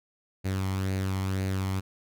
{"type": "tone with flanger", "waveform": "sawtooth", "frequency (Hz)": 95.5, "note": "G2", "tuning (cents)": -45, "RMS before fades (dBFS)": -29, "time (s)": [0.44, 1.81], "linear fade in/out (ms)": 20, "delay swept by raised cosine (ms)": [0.45, 0.96], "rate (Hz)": 2, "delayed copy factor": 0.5, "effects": []}